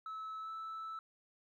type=tone with pitch glide; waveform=sine; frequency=1300 to 1314.3 Hz; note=E6 to E6; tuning=-24 to -6 cents; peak=-39 dBFS; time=0.06-0.99 s; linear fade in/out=2 ms; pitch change=+18 cents; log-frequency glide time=0.4-0.5 s; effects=tanh soft clip ceiling -40 dBFS + 13-bit